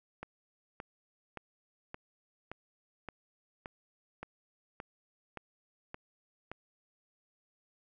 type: click train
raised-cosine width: 0.5 ms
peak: -26 dBFS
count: 12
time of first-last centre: 0.23-6.516 s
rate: 1.75 Hz
effects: none